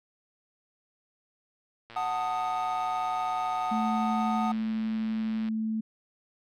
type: click train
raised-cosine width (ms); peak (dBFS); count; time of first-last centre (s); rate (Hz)
0.3; -30; 417; 1.9-5.486; 116
type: chord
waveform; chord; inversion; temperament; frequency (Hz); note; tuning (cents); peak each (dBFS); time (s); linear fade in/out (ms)
triangle; D# diminished; first; equal with one note detuned; 740 / 887.7 / 1244.5; F#5 / A5 / D#6; 0 / +15 / 0; -28 / -32 / -31; 1.96-4.52; 5
type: tone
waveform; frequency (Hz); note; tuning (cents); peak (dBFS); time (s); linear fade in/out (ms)
sine; 220; A3; 0; -27; 3.71-5.81; 10
effects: none